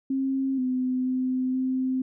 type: tone with pitch steps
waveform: sine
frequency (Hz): 267.8 / 255.1 / 256.7 / 259.3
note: C4 / C4 / C4 / C4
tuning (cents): +40 / -44 / -33 / -15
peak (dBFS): -23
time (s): 0.1-2.02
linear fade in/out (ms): 5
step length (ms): 480
effects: none